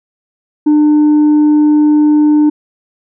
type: tone with tanh clipping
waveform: sine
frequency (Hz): 300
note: D4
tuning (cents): +37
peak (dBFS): -6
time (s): 0.66-2.5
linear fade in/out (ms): 10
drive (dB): 2
effects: none